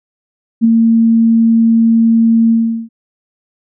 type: tone with ADSR envelope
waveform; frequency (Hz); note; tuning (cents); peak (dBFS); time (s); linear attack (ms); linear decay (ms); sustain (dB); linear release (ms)
sine; 227.7; A#3; -40; -3; 0.61-2.89; 36; 8; -3; 390
effects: none